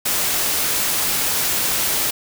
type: noise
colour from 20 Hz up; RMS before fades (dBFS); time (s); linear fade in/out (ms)
white; -20; 0.05-2.11; 10
effects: none